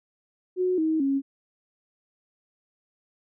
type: tone with pitch steps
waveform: sine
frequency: 366.2 / 317 / 274.3 Hz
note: F#4 / D#4 / C#4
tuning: -18 / +32 / -18 cents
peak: -21 dBFS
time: 0.56-1.22 s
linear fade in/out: 50 ms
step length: 220 ms
effects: none